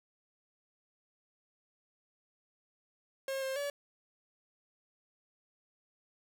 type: tone with pitch steps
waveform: 45% pulse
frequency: 538 / 531 / 571 Hz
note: C5 / C5 / D5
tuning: +48 / +25 / -49 cents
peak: -34 dBFS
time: 3.28-3.7 s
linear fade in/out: 2 ms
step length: 140 ms
effects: none